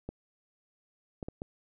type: clicks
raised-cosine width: 2 ms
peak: -24 dBFS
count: 4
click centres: 0.09 / 1.228 / 1.285 / 1.419 s
effects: none